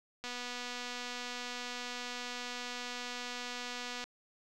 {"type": "click train", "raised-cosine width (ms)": 0.2, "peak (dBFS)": -24, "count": 932, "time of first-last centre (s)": [0.24, 4.04], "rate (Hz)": 245, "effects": []}